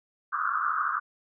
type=band-pass noise; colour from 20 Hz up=pink; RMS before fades=-28 dBFS; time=0.32-1 s; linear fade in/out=20 ms; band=1100 to 1500 Hz; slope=96 dB/octave; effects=none